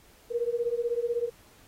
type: beating tone pair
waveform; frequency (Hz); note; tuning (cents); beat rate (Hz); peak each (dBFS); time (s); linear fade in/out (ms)
sine; 466.2 / 482.2; A#4 / B4; 0 / -41; 16; -29; 0.3-1.3; 20
effects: pink hiss -58 dBFS RMS until 1.67 s + AAC 48 kbps